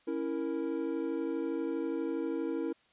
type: chord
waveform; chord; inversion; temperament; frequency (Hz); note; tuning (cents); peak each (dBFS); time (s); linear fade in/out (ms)
triangle; A# diminished; first; equal; 277.2 / 329.6 / 466.2; C#4 / E4 / A#4; 0 / 0 / 0; -35 / -32 / -35; 0.07-2.73; 10
effects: white hiss -67 dBFS RMS until 2.92 s + resampled to 8000 Hz